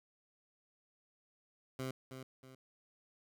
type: tone with echo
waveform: 15% pulse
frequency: 130.81 Hz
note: C3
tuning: in tune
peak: -32 dBFS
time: 1.79-1.91 s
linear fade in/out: 2 ms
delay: 320 ms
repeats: 2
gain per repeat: -8 dB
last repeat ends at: 2.55 s
effects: none